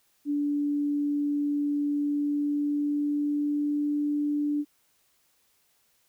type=tone with pitch glide; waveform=sine; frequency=290.1 to 293.3 Hz; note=D4 to D4; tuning=-21 to -2 cents; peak=-24 dBFS; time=0.25-4.65 s; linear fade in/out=50 ms; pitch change=+19 cents; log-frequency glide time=1.86-3.97 s; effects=white hiss -68 dBFS RMS until 6.08 s